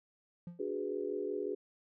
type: tone with exponential decay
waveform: triangle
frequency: 173.6 Hz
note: F3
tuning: 10 cents flat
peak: -37 dBFS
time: 0.47-0.69 s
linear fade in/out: 2 ms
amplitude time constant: 47 ms
type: chord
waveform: sine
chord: G# half-diminished seventh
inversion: second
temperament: equal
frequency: 293.7 / 370 / 415.3 / 493.9 Hz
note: D4 / F#4 / G#4 / B4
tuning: 0 / 0 / 0 / 0 cents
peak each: -43 / -39 / -37 / -43 dBFS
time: 0.59-1.55 s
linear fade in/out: 10 ms
effects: none